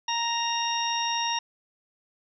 harmonic tone, 932.3 Hz, A#5, in tune, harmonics 1 / 2 / 3 / 4 / 6, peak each -28 / -36 / -32 / -33 / -32 dBFS, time 0.08-1.39 s, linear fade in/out 5 ms, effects none

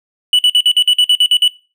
triangle tone bursts, 2960 Hz, F#7, in tune, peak -5 dBFS, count 11, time 0.33-1.479 s, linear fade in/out 2 ms, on 59 ms, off 50 ms, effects noise-tail reverb RT60 0.3 s tail -19 dB re dry

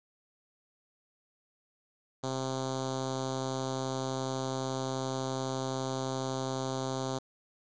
5% pulse tone with notch filter, 131.8 Hz, C3, 13 cents sharp, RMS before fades -34 dBFS, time 2.23-7.19 s, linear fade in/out 10 ms, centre 1900 Hz, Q 0.5, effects resampled to 16000 Hz + 9-bit

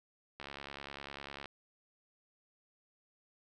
click train, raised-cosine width 0.3 ms, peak -28 dBFS, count 75, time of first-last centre 0.4-1.457 s, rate 70 Hz, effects none

